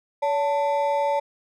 triangle ring-modulated tone, 727 Hz, F#5, 31 cents flat, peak -15 dBFS, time 0.22-1.2 s, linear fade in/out 10 ms, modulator 159 Hz, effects none

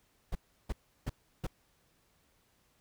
brown noise bursts, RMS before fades -33 dBFS, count 4, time 0.32-1.468 s, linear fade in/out 5 ms, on 32 ms, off 340 ms, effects pink hiss -71 dBFS RMS until 2.8 s

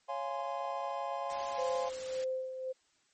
triangle chord, Db major seventh, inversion none, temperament just, 554.4 / 693 / 831.5 / 1039.4 Hz, Db5 / F5 / Ab5 / C6, 0 / -14 / +2 / -12 cents, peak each -38 dBFS, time 0.08-1.9 s, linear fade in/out 20 ms
white noise, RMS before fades -46 dBFS, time 1.3-2.24 s, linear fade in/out 0 ms
sine tone with tremolo, 519 Hz, C5, 14 cents flat, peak -31 dBFS, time 1.57-2.73 s, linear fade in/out 20 ms, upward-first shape sine, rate 1.8 Hz, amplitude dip 60%
effects white hiss -71 dBFS RMS until 3.13 s + MP3 32 kbps

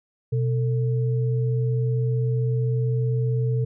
sine tone pair together, 125.3 / 446.1 Hz, B2 / A4, +25 / +24 cents, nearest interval octave + minor seventh, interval 2199 cents, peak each -20 / -30 dBFS, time 0.32-3.65 s, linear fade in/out 10 ms, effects none

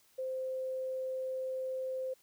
sine tone, 520 Hz, C5, 11 cents flat, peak -34 dBFS, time 0.18-2.14 s, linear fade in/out 10 ms, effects white hiss -67 dBFS RMS until 2.22 s

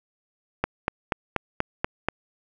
click train, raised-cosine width 0.5 ms, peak -7 dBFS, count 7, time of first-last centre 0.64-2.086 s, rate 4.15 Hz, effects none

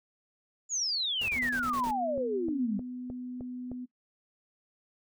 sine exponential sweep, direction down, 7040 to 181.9 Hz, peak -28 dBFS, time 0.69-2.81 s, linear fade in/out 50 ms
pink noise bursts, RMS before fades -43 dBFS, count 7, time 1.21-1.91 s, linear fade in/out 5 ms, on 76 ms, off 28 ms
sine tone with pitch glide, 246.9 to 249.5 Hz, B3 to B3, 0 to +18 cents, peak -36 dBFS, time 1.35-3.86 s, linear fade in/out 20 ms, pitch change +18 cents, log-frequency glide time 1.85-2.28 s
click train, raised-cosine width 2 ms, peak -28 dBFS, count 7, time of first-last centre 1.87-3.716 s, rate 3.25 Hz
effects noise-tail reverb RT60 0.1 s tail -17 dB re dry

